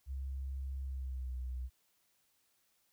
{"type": "tone with pitch glide", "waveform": "sine", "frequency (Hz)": [67, 62.88], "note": ["C2", "B1"], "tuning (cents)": [42, 32], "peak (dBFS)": -37, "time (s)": [0.06, 1.7], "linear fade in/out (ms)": 50, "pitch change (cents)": -110, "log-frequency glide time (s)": [0.84, 1.35], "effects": ["white hiss -75 dBFS RMS until 2.92 s"]}